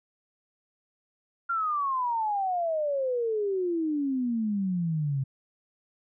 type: exponential sweep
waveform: sine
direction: down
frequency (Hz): 1396.9 to 131.8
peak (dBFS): -25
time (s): 1.49-5.24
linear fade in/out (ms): 10
effects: none